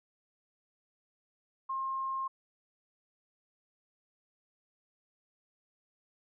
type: tone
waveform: sine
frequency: 1066 Hz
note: C6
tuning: 32 cents sharp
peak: -32 dBFS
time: 1.69-2.28 s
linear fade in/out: 10 ms
effects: none